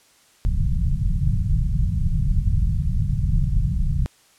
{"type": "low-pass noise", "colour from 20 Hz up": "pink", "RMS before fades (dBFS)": -20, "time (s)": [0.45, 4.06], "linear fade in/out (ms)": 0, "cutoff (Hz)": 170, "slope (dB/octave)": 48, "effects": ["white hiss -56 dBFS RMS until 4.38 s", "low-pass 10000 Hz 12 dB/octave"]}